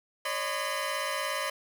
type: tone cluster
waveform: 15% pulse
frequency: 553 / 610 / 1011 Hz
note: C#5 / D#5 / B5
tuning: -4 / -34 / +40 cents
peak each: -28 dBFS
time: 0.25-1.5 s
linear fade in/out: 5 ms
effects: none